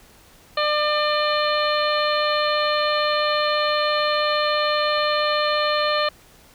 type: harmonic tone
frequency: 599 Hz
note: D5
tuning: 34 cents sharp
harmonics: 1 / 2 / 3 / 4 / 5 / 6 / 7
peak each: -22 / -23 / -28 / -31 / -30 / -32 / -28 dBFS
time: 0.57-6.09 s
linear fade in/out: 5 ms
effects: pink hiss -51 dBFS RMS until 6.54 s